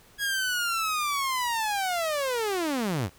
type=linear sweep; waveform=sawtooth; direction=down; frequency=1661.2 to 77.9 Hz; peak=-22 dBFS; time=0.18-3.1 s; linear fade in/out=50 ms; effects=pink hiss -56 dBFS RMS until 3.18 s